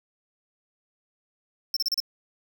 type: tone bursts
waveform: square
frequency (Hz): 5370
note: E8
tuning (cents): +31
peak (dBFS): -23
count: 5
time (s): 1.74-2.002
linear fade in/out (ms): 2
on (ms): 26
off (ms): 33
effects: none